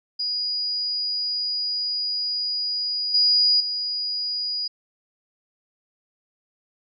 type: tone with level steps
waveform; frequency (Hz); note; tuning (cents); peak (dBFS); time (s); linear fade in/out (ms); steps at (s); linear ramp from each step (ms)
sine; 4899; D#8; -28; -23 / -15 / -24; 0.19-4.68; 10; 3.14 / 3.6; 5
effects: none